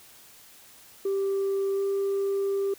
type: tone with pitch glide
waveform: sine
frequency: 392 to 394.7 Hz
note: G4 to G4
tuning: 0 to +12 cents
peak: -22 dBFS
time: 1.05-2.74 s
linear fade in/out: 5 ms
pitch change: +12 cents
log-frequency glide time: 1.75-1.8 s
effects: tanh soft clip ceiling -22 dBFS + white hiss -52 dBFS RMS until 2.78 s